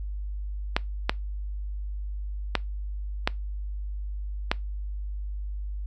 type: clicks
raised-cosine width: 0.3 ms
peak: -5 dBFS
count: 5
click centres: 0.765 / 1.095 / 2.553 / 3.275 / 4.515 s
effects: noise-tail reverb RT60 0.2 s tail -23 dB re dry + added 50 Hz sine -30 dBFS peak until 5.86 s